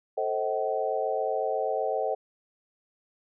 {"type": "chord", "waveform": "sine", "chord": "A diminished seventh", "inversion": "none", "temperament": "just", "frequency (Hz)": [440, 528, 633.6, 760.3], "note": ["A4", "C5", "Eb5", "Gb5"], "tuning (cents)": [0, 16, 31, 47], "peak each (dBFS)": -31, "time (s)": [0.17, 2.15], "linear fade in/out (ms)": 10, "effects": []}